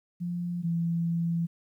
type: tone pair in turn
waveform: sine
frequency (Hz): 174.61 / 168.35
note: F3 / E3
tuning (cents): 0 / +37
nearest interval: minor second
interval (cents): 63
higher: first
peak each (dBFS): -29 / -25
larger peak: second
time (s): 0.2-0.63 / 0.63-1.47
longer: second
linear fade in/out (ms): 20
effects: 11-bit